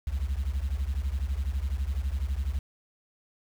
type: beating tone pair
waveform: sine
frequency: 61.74 / 73.74 Hz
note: B1 / D2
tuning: 0 / +8 cents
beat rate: 12 Hz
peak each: -28 dBFS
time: 0.07-2.59 s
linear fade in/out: 5 ms
effects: tanh soft clip ceiling -23 dBFS + 8-bit